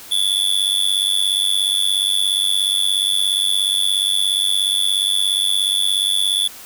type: tone with amplitude modulation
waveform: square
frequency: 3444 Hz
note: A7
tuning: 38 cents flat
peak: -12 dBFS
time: 0.11-6.48 s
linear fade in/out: 10 ms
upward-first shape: sine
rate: 97 Hz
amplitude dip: 95%
effects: white hiss -38 dBFS RMS until 6.65 s